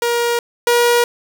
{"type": "tone pair in turn", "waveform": "sawtooth", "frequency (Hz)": [473.7, 478.4], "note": ["A#4", "A#4"], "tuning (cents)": [28, 45], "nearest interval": "unison", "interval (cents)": 17, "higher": "second", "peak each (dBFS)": [-11, -7], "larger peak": "second", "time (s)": [[0.02, 0.39], [0.67, 1.04]], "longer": "neither", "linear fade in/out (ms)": 2, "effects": []}